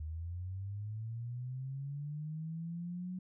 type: linear sweep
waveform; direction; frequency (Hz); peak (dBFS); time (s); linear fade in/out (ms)
sine; up; 75.9 to 185; -38; 0-3.19; 5
effects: none